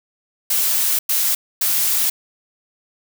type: noise bursts at uneven times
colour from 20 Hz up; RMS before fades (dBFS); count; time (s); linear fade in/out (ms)
blue; -18; 3; 0.5-0.99 / 1.09-1.35 / 1.61-2.1; 5
effects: none